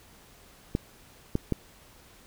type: clicks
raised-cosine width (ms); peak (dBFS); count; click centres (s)
3; -12; 3; 0.751 / 1.354 / 1.523
effects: pink hiss -55 dBFS RMS until 2.26 s